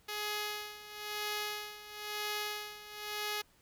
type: tone with tremolo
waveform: 5% pulse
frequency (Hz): 419.3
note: G#4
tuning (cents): +17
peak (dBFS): -23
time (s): 0.08-3.42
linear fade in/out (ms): 10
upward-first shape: sine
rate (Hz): 1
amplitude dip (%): 80
effects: pink hiss -67 dBFS RMS until 3.61 s